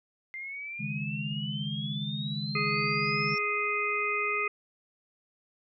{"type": "exponential sweep", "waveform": "sine", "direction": "up", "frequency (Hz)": [2086, 5440], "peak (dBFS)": -36, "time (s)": [0.34, 3.38], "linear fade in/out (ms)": 0}
{"type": "chord", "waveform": "sine", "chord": "C# suspended second", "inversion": "none", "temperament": "equal", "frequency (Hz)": [138.59, 155.56, 207.7], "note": ["C#3", "D#3", "G#3"], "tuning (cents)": [0, 0, 0], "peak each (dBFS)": -36, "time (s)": [0.79, 3.36], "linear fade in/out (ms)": 20}
{"type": "harmonic tone", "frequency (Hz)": 415.6, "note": "G#4", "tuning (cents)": 1, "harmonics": [1, 3, 5, 6], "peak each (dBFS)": [-35, -32, -32, -31], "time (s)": [2.55, 4.48], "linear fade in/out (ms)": 5}
{"effects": []}